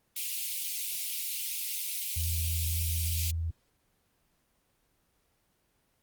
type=high-pass noise; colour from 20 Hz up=white; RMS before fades=-34 dBFS; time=0.16-3.31 s; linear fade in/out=5 ms; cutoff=2300 Hz; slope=48 dB/octave
type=tone with vibrato; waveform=sine; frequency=82.41 Hz; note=E2; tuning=in tune; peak=-29 dBFS; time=2.16-3.51 s; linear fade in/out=10 ms; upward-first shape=square; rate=18 Hz; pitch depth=25 cents each way
effects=pink hiss -72 dBFS RMS until 6.02 s + Opus 24 kbps